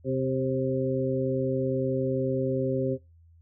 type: harmonic tone with a mistuned harmonic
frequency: 130.81 Hz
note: C3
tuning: in tune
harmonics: 1 / 2 / 3 / 4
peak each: -30 / -30 / -30 / -30 dBFS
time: 0.04-2.98 s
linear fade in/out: 50 ms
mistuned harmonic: 4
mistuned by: +22 cents
effects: noise-tail reverb RT60 0.2 s tail -18 dB re dry + added 83 Hz sine -53 dBFS peak until 3.41 s